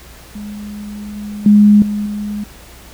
sine tone with level steps, 207.7 Hz, G#3, in tune, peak -25 / -23 / -4 / -16 / -19 dBFS, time 0.35-2.44 s, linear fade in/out 5 ms, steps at 1.16 / 1.46 / 1.82 / 2.06 s, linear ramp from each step 2 ms, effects added 60 Hz sine -40 dBFS peak until 2.93 s + pink hiss -40 dBFS RMS until 2.93 s

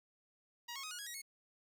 10% pulse tone with pitch steps, 952 / 1093.6 / 1256.2 / 1443 / 1657.5 / 1904 / 2187 Hz, A#5 / C#6 / D#6 / F#6 / G#6 / A#6 / C#7, +36 / -24 / +16 / -44 / -4 / +36 / -24 cents, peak -35 dBFS, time 0.68-1.219 s, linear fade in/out 10 ms, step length 77 ms, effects 12-bit

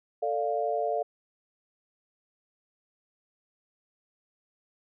sine chord, D minor, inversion second, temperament equal with one note detuned, 444.6 / 587.3 / 698.5 Hz, A4 / D5 / F5, +18 / 0 / 0 cents, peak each -31 / -31 / -29 dBFS, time 0.22-1.03 s, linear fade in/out 10 ms, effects none

